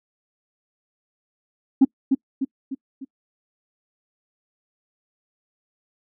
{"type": "tone with echo", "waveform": "sine", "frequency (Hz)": 268.7, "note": "C4", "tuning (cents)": 46, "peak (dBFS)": -7, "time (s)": [1.81, 1.85], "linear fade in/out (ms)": 10, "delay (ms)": 300, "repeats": 4, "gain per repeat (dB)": -6, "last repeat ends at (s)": 3.05, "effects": ["noise-tail reverb RT60 0.1 s tail -25 dB re dry", "tanh soft clip ceiling -7 dBFS"]}